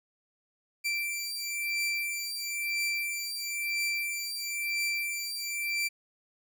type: beating tone pair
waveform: sawtooth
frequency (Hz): 2345 / 2346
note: D7 / D7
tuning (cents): -3 / -2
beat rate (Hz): 1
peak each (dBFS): -30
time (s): 0.84-5.89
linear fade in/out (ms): 20
effects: none